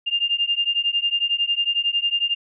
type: beating tone pair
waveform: sine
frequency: 2800 / 2811 Hz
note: F7 / F7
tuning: +4 / +11 cents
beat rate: 11 Hz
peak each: -22 dBFS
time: 0.06-2.35 s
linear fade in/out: 20 ms
effects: none